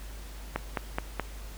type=click train; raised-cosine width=0.5 ms; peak=-13 dBFS; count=4; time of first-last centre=0.56-1.197 s; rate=4.71 Hz; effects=added 50 Hz sine -40 dBFS peak until 1.57 s + pink hiss -49 dBFS RMS until 1.57 s